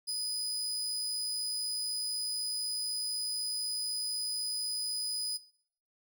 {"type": "tone", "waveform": "30% pulse", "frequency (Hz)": 4978, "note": "D#8", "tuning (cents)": 0, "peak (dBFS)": -29, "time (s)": [0.07, 5.38], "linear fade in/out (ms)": 20, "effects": ["noise-tail reverb RT60 0.6 s tail -19 dB re dry"]}